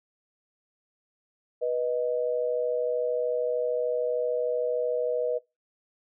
sine tone pair together, 489.1 / 622.3 Hz, B4 / D#5, -17 / 0 cents, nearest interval major third, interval 417 cents, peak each -26 / -29 dBFS, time 1.61-5.39 s, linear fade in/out 20 ms, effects noise-tail reverb RT60 0.2 s tail -20 dB re dry

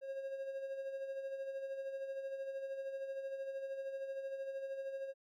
triangle tone with tremolo, 541 Hz, C#5, 42 cents flat, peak -36 dBFS, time 0.01-5.14 s, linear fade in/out 50 ms, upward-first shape sine, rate 13 Hz, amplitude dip 50%, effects none

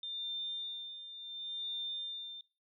sine tone with tremolo, 3601 Hz, A7, 39 cents sharp, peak -36 dBFS, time 0.03-2.41 s, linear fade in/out 2 ms, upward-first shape sine, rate 0.71 Hz, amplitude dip 65%, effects noise-tail reverb RT60 0.3 s tail -17 dB re dry

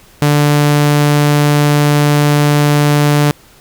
sawtooth tone, 146.83 Hz, D3, in tune, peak -4 dBFS, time 0.22-3.31 s, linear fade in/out 0 ms, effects pink hiss -44 dBFS RMS until 3.6 s

